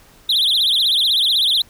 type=tone with vibrato; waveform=triangle; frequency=3584 Hz; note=A7; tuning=31 cents sharp; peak=-12 dBFS; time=0.29-1.62 s; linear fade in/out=5 ms; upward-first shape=triangle; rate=16 Hz; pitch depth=260 cents each way; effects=pink hiss -49 dBFS RMS until 1.69 s